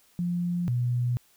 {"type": "tone pair in turn", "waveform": "sine", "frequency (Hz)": [175.2, 122.26], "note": ["F3", "B2"], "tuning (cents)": [6, -17], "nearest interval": "tritone", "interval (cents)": 623, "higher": "first", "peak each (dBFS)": [-25, -23], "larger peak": "second", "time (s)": [[0.19, 0.68], [0.68, 1.17]], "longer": "neither", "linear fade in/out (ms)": 0, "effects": ["white hiss -62 dBFS RMS until 1.36 s"]}